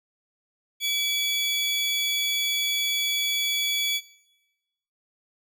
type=tone pair together; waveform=35% pulse; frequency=2299 / 3395 Hz; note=D7 / G#7; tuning=-37 / +37 cents; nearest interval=perfect fifth; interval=674 cents; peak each=-27 / -23 dBFS; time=0.8-4.01 s; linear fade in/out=50 ms; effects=noise-tail reverb RT60 1.0 s tail -19 dB re dry